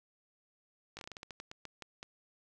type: slowing click train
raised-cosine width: 0.2 ms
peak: -27 dBFS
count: 14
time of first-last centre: 0.97-2.029 s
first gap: 19 ms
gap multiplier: 1.22
effects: none